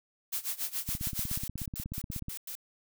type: noise with tremolo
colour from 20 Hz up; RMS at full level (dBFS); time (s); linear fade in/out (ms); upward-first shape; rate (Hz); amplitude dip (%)
blue; -32; 0.32-1.45; 10; sine; 7.1; 90
type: click train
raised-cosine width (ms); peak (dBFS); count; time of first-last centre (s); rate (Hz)
5; -25; 24; 0.89-2.284; 16.5
type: noise bursts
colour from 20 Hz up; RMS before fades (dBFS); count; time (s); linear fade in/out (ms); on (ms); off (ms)
blue; -40; 8; 1.22-2.552; 0; 79; 100
effects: none